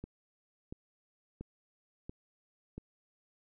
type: click train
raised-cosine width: 3 ms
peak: -29 dBFS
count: 5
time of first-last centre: 0.04-2.78 s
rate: 1.46 Hz
effects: none